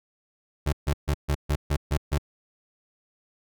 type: tone bursts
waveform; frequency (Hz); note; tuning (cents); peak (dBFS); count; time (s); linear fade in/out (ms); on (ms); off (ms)
30% pulse; 73.42; D2; 0; -19; 8; 0.66-2.184; 10; 68; 140
effects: none